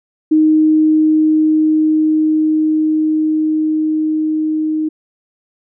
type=tone with level ramp; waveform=sine; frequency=311.1 Hz; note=D#4; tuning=in tune; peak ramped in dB=-7 to -14 dBFS; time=0.31-4.89 s; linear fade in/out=10 ms; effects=none